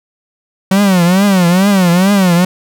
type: tone with vibrato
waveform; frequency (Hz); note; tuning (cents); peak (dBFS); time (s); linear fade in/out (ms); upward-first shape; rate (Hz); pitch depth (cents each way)
45% pulse; 186.7; F#3; +16; -7; 0.71-2.45; 5; triangle; 2.3; 180
effects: none